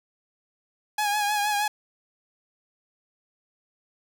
sawtooth tone with vibrato, 830.6 Hz, G#5, in tune, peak -19 dBFS, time 0.98-1.68 s, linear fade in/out 5 ms, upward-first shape triangle, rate 6.4 Hz, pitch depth 48 cents each way, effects none

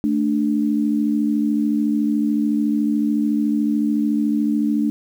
sine tone pair together, 219.9 / 293.7 Hz, A3 / D4, -1 / 0 cents, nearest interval perfect fourth, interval 501 cents, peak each -19 dBFS, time 0.04-4.9 s, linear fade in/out 0 ms, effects 8-bit

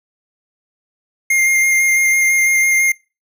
square tone with vibrato, 2118 Hz, C7, 21 cents sharp, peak -12 dBFS, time 1.3-2.92 s, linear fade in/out 5 ms, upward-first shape square, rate 6 Hz, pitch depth 10 cents each way, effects noise-tail reverb RT60 0.3 s tail -25 dB re dry

